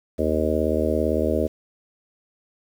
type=harmonic tone; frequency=77.78 Hz; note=D#2; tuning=in tune; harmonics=1 / 3 / 4 / 5 / 6 / 7 / 8; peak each=-27 / -27 / -27 / -27 / -27 / -27 / -27 dBFS; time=0.18-1.48 s; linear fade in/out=20 ms; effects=8-bit